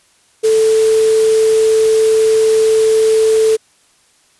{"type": "tone in noise", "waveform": "sine", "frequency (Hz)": 440, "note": "A4", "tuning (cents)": 0, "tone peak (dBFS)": -8, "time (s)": [0.43, 3.57], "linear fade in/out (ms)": 20, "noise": "white", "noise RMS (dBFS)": -25, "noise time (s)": [0.43, 3.57], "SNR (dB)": 14, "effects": ["white hiss -53 dBFS RMS until 4.39 s", "resampled to 24000 Hz"]}